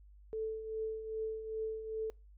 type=tone with tremolo; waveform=sine; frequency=440 Hz; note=A4; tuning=in tune; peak=-33 dBFS; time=0.33-2.1 s; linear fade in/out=0 ms; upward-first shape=triangle; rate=2.5 Hz; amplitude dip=65%; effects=noise-tail reverb RT60 0.3 s tail -26 dB re dry + added 50 Hz sine -55 dBFS peak until 2.37 s